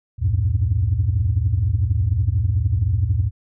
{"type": "tone cluster", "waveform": "sine", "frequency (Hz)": [68.6, 87.1, 98, 111.3], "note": ["C#2", "F2", "G2", "A2"], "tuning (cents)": [-17, -4, 0, 20], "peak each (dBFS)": [-24, -19, -23, -20], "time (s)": [0.18, 3.31], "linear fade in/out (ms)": 50, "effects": ["tanh soft clip ceiling -9 dBFS"]}